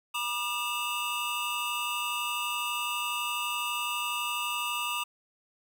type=tone cluster; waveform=square; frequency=967 / 1202 / 2647 / 2849 Hz; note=B5 / D6 / E7 / F7; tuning=-37 / +40 / +7 / +34 cents; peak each=-38 / -35 / -36 / -36 dBFS; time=0.14-5.04 s; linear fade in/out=10 ms; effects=none